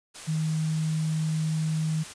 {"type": "tone in noise", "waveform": "sine", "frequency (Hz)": 157.7, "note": "D#3", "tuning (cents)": 24, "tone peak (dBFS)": -24, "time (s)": [0.27, 2.04], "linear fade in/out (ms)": 20, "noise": "white", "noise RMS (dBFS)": -41, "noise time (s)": [0.14, 2.14], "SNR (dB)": 14, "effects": ["resampled to 22050 Hz"]}